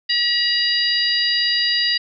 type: harmonic tone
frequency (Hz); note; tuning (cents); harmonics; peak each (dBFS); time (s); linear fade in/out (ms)
958; A#5; +47; 2 / 3 / 4 / 5; -23 / -23 / -23 / -19; 0.09-1.98; 10
effects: none